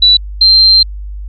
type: tone pair in turn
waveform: sine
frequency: 3951 / 4148 Hz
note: B7 / C8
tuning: 0 / -16 cents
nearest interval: minor second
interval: 84 cents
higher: second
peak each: -3 dBFS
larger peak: neither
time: 0.02-0.17 / 0.41-0.83 s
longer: second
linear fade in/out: 5 ms
effects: added 50 Hz sine -21 dBFS peak until 1.28 s